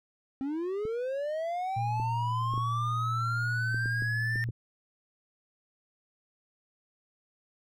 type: linear sweep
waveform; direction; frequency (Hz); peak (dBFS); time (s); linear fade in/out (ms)
triangle; up; 261.6 to 1815; -28; 0.41-4.44; 0
type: clicks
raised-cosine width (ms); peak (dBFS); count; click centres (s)
3; -27; 9; 0.853 / 1.999 / 2.538 / 2.578 / 3.745 / 3.858 / 4.022 / 4.358 / 4.489
type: tone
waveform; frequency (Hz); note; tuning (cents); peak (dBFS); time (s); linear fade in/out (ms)
sine; 116.54; A#2; 0; -30; 1.76-4.51; 10
effects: none